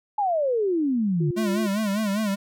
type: exponential sweep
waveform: sine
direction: down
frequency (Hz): 860 to 137.9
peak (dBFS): -20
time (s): 0.18-1.31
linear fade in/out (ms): 5
type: tone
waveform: sine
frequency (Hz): 351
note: F4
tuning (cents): +9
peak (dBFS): -27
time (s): 1.2-1.67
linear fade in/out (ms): 10
type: tone with vibrato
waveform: square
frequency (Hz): 207.5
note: G#3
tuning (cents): -1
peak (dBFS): -23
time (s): 1.36-2.36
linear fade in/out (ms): 20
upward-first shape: sine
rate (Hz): 5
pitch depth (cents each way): 110
effects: none

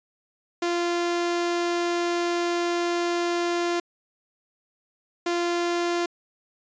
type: tone pair in turn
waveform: sawtooth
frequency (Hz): 346.2 / 346.2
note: F4 / F4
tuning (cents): -15 / -15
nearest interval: unison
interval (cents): 0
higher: neither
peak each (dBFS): -19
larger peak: neither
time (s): 0.62-3.8 / 5.26-6.06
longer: first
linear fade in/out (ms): 5
effects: resampled to 16000 Hz

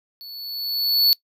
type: tone with level ramp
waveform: square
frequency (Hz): 4435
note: C#8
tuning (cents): 0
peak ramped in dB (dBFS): -37 to -12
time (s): 0.21-1.13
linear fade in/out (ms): 0
effects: noise-tail reverb RT60 0.1 s tail -23 dB re dry

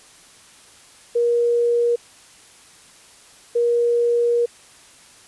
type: tone bursts at uneven times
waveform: sine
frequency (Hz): 474.7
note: A#4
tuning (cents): +31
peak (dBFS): -15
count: 2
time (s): 1.15-1.96 / 3.55-4.46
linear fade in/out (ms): 10
effects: white hiss -48 dBFS RMS until 5.27 s + resampled to 24000 Hz

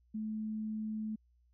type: tone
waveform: sine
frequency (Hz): 216.6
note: A3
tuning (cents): -27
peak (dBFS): -35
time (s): 0.14-1.16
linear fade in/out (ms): 10
effects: added 60 Hz sine -66 dBFS peak until 1.53 s

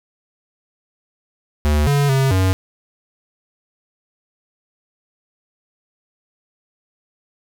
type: tone with pitch steps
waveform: square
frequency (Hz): 74.6 / 142.5 / 134.4 / 94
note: D2 / C#3 / C3 / F#2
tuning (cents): +28 / +48 / +47 / +28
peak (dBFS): -14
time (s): 1.65-2.53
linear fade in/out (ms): 0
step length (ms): 220
effects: none

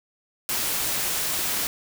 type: noise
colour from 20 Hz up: white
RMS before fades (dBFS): -26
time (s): 0.49-1.67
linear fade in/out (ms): 0
effects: none

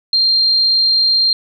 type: tone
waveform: sine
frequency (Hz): 4186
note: C8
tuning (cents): 0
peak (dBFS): -10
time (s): 0.13-1.33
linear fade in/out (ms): 2
effects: none

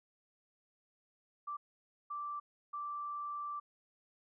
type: tone bursts at uneven times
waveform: sine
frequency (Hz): 1171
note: D6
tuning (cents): -5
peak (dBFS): -38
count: 3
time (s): 1.47-1.57 / 2.1-2.4 / 2.73-3.6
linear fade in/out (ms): 10
effects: none

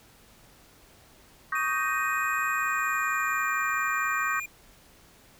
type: chord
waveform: sine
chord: Eb dominant seventh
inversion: third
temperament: just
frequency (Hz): 1120.1 / 1244.5 / 1555.6 / 1866.8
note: Db6 / Eb6 / G6 / Bb6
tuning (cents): +18 / 0 / -14 / +2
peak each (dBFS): -31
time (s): 1.52-4.4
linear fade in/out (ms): 5
type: tone with pitch glide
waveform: square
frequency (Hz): 2489 to 2410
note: D#7 to D7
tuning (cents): 0 to +44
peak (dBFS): -34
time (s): 1.55-4.46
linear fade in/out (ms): 5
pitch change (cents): -56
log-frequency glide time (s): 2.46-3.52
effects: pink hiss -56 dBFS RMS until 5.39 s

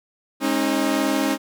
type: chord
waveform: sawtooth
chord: Ab suspended fourth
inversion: none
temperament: equal with one note detuned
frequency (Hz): 207.7 / 270.5 / 311.1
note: Ab3 / Db4 / Eb4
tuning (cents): 0 / -42 / 0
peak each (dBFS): -24 / -18 / -19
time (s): 0.4-1.38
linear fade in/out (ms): 50
effects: none

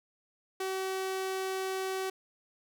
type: tone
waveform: sawtooth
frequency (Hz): 380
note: F#4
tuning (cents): +46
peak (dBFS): -28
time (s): 0.6-2.1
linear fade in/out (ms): 5
effects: none

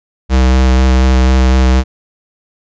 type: tone with vibrato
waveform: square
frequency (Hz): 64.4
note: C2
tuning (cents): -27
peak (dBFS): -7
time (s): 0.29-1.84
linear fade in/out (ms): 50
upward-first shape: square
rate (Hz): 4.1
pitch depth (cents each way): 11
effects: resampled to 16000 Hz

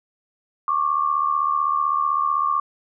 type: tone pair together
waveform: sine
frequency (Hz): 1098.9 / 1174.7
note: C#6 / D6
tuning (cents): -15 / 0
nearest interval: minor second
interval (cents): 115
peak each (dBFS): -21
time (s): 0.68-2.6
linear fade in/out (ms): 2
effects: none

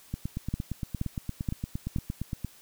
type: two click trains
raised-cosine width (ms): 5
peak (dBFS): -16 / -19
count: 4 / 21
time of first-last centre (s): 0.54-1.962 / 0.14-2.447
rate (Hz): 2.11 / 8.67
effects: white hiss -55 dBFS RMS until 2.61 s

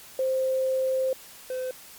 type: tone pair in turn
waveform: sine / triangle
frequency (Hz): 523.3 / 512.5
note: C5 / C5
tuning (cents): 0 / -36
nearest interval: unison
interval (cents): 36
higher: first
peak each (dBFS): -22 / -26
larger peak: first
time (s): 0.19-1.13 / 1.5-1.71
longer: first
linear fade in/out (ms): 2
effects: white hiss -47 dBFS RMS until 1.98 s + MP3 96 kbps

